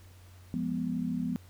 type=chord; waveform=sine; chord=F diminished; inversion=none; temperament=equal; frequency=174.61 / 207.7 / 246.9 Hz; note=F3 / Ab3 / Cb4; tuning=0 / 0 / 0 cents; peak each=-34 / -36 / -32 dBFS; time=0.54-1.36 s; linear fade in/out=0 ms; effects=added 91 Hz sine -51 dBFS peak until 1.49 s + pink hiss -60 dBFS RMS until 1.49 s